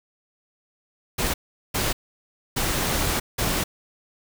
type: noise bursts at uneven times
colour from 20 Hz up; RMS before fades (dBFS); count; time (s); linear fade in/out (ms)
pink; -24; 4; 1.18-1.34 / 1.74-1.93 / 2.56-3.2 / 3.38-3.64; 10
effects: none